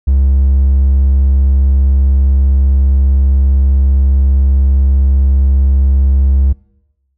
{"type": "tone", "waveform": "triangle", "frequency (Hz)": 67.6, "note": "C#2", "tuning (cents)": -43, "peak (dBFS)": -4, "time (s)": [0.07, 6.53], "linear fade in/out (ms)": 10, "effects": ["noise-tail reverb RT60 1.0 s tail -24 dB re dry", "tanh soft clip ceiling 0 dBFS"]}